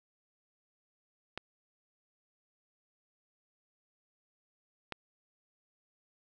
clicks, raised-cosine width 0.3 ms, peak -21 dBFS, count 2, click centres 1.376 / 4.923 s, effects none

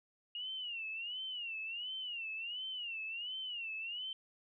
sine tone with vibrato, 2835 Hz, F7, 25 cents sharp, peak -39 dBFS, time 0.35-4.13 s, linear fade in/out 2 ms, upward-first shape sine, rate 1.4 Hz, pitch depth 150 cents each way, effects none

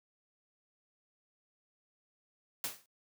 white noise with exponential decay, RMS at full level -33 dBFS, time 2.64-2.86 s, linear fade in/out 2 ms, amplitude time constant 46 ms, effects noise-tail reverb RT60 0.1 s tail -26 dB re dry + high-pass 100 Hz 12 dB/octave

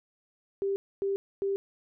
sine tone bursts, 394.1 Hz, G4, 9 cents sharp, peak -26 dBFS, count 3, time 0.62-1.56 s, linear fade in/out 0 ms, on 140 ms, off 260 ms, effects none

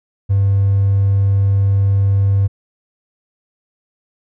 triangle tone with hard clipping, 98.7 Hz, G2, 12 cents sharp, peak -11 dBFS, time 0.29-2.48 s, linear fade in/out 20 ms, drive 4 dB, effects none

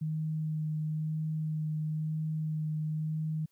sine tone with vibrato, 155.5 Hz, D#3, 1 cent flat, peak -30 dBFS, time 0.01-3.46 s, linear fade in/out 10 ms, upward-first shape sine, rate 1 Hz, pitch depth 12 cents each way, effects white hiss -75 dBFS RMS until 3.51 s

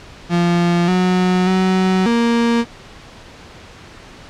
35% pulse tone with pitch steps, 173 / 182.8 / 187.2 / 233.9 Hz, F3 / F#3 / F#3 / A#3, -16 / -21 / +20 / +6 cents, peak -11 dBFS, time 0.29-2.65 s, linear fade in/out 50 ms, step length 590 ms, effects pink hiss -39 dBFS RMS until 4.29 s + low-pass 5000 Hz 12 dB/octave

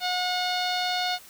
sawtooth tone with low-pass filter, 725 Hz, F#5, 35 cents flat, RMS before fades -27 dBFS, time 0-1.19 s, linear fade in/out 50 ms, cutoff 4200 Hz, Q 4.6, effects white hiss -49 dBFS RMS until 1.29 s

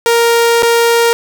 sawtooth tone with dropouts, 466.7 Hz, A#4, 2 cents sharp, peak -4 dBFS, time 0.06-1.13 s, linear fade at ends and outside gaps 0 ms, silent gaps 0.624-0.631 s, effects none

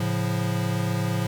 square chord, A augmented, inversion none, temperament equal, 110 / 138.59 / 174.61 Hz, A2 / C#3 / E#3, 0 / 0 / 0 cents, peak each -27 / -31 / -28 dBFS, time 0-1.27 s, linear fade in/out 5 ms, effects 10-bit

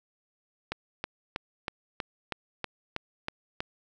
click train, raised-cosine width 0.3 ms, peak -15 dBFS, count 10, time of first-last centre 0.72-3.605 s, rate 3.12 Hz, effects none

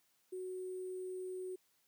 sine tone with sample-and-hold, 370 Hz, F#4, in tune, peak -40 dBFS, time 0.32-1.56 s, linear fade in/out 10 ms, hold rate 8820 Hz, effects white hiss -75 dBFS RMS until 1.87 s + high-pass 100 Hz 12 dB/octave

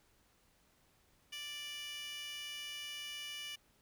15% pulse tone with high-pass filter, 587.3 Hz, D5, in tune, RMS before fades -45 dBFS, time 1.32-3.56 s, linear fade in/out 10 ms, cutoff 3000 Hz, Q 4, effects pink hiss -71 dBFS RMS until 3.81 s

